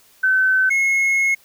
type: tone pair in turn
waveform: sine / triangle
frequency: 1527 / 2170 Hz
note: G6 / C#7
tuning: -46 / -37 cents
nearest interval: tritone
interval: 609 cents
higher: second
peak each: -13 dBFS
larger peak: neither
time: 0.23-0.7 / 0.7-1.35 s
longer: second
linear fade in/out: 10 ms
effects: white hiss -53 dBFS RMS until 1.44 s